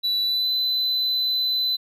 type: tone with pitch glide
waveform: triangle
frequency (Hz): 3951 to 4018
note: B7 to B7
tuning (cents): 0 to +29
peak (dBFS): -19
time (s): 0.03-1.77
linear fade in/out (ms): 20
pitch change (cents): +29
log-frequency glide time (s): 0.22-0.49
effects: none

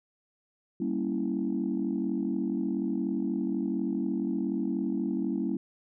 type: chord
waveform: sine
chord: G diminished seventh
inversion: none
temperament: equal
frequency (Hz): 196 / 233.1 / 277.2 / 329.6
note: G3 / Bb3 / Db4 / Fb4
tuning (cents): 0 / 0 / 0 / 0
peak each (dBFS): -32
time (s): 0.8-5.57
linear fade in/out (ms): 5
effects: tanh soft clip ceiling -19 dBFS

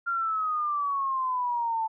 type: exponential sweep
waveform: sine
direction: down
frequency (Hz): 1396.9 to 880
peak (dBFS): -25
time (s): 0.06-1.88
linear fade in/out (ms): 20
effects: none

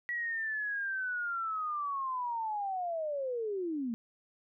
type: linear sweep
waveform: sine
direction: down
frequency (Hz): 1938 to 220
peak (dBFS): -32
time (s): 0.09-3.94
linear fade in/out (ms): 0
effects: none

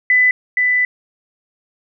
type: tone pair in turn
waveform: sine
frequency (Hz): 2000 / 1992.7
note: B6 / B6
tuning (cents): +21 / +15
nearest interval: unison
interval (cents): 6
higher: first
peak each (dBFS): -9 / -12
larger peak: first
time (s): 0.1-0.31 / 0.57-0.85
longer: second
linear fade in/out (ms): 2
effects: none

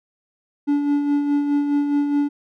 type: tone with tremolo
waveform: triangle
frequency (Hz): 288.2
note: D4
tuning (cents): -33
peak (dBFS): -13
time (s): 0.67-2.29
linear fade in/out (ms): 20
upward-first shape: sine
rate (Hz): 4.8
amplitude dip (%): 45
effects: none

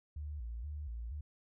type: tone with vibrato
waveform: sine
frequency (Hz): 65.41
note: C2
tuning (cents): 0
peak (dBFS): -39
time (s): 0.16-1.21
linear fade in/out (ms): 5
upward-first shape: square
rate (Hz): 2.1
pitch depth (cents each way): 220
effects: none

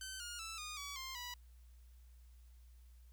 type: tone with pitch steps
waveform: 10% pulse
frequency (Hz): 1536 / 1424.9 / 1321.8 / 1226.2 / 1137.5 / 1055.2 / 978.9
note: G6 / F6 / E6 / D#6 / C#6 / C6 / B5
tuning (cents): -36 / +34 / +4 / -26 / +44 / +14 / -16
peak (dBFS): -36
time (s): 0.01-1.34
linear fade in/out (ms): 2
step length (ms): 190
effects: added 60 Hz sine -57 dBFS peak until 3.12 s + white hiss -75 dBFS RMS until 3.12 s

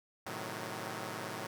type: chord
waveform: 5% pulse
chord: A diminished seventh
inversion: none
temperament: equal with one note detuned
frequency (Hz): 110 / 129.38 / 155.56 / 185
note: A2 / C3 / Eb3 / Gb3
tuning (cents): 0 / -19 / 0 / 0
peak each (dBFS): -32 / -35 / -34 / -33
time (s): 0.26-1.47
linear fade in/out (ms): 5
effects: none

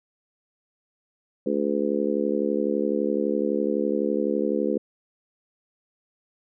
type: harmonic tone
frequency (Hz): 71.9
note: D2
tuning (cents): -36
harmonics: 3 / 4 / 5 / 6 / 7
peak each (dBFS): -28 / -28 / -28 / -28 / -28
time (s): 1.46-4.78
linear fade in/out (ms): 5
effects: none

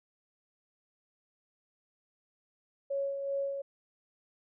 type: tone with tremolo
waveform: sine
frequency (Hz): 554.4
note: C#5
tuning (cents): 0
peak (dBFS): -29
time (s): 2.9-3.62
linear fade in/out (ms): 10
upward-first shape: sine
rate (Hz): 2.6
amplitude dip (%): 45
effects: none

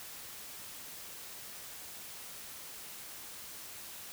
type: silence
effects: white hiss -47 dBFS RMS until 4.12 s

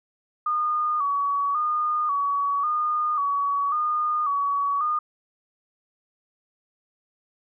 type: tone with vibrato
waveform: sine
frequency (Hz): 1174.7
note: D6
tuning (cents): 0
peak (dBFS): -21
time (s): 0.46-4.99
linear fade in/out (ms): 5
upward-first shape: square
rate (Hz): 0.92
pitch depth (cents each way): 67
effects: none

